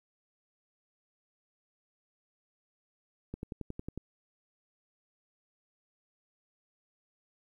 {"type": "click train", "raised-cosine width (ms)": 3, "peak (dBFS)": -25, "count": 8, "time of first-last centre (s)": [3.34, 3.976], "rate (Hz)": 11, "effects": ["11-bit"]}